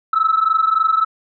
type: tone pair together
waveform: sine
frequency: 1295.1 / 1318.5 Hz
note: E6 / E6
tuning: -31 / 0 cents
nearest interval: unison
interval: 31 cents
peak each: -15 dBFS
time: 0.13-1.05 s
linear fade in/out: 5 ms
effects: tanh soft clip ceiling -7 dBFS